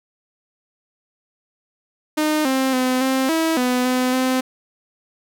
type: tone with pitch steps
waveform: sawtooth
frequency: 306.4 / 264.1 / 255.4 / 263.8 / 324 / 249.9 / 253.4 / 258 Hz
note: D#4 / C4 / C4 / C4 / E4 / B3 / B3 / C4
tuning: -27 / +16 / -42 / +14 / -30 / +21 / +45 / -24 cents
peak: -13 dBFS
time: 2.17-4.41 s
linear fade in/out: 10 ms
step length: 280 ms
effects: none